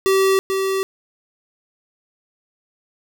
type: tone with echo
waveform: square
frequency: 385.3 Hz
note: G4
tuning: 30 cents flat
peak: -14 dBFS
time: 0.06-0.39 s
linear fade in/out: 0 ms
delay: 440 ms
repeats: 1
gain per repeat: -5 dB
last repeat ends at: 0.83 s
effects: none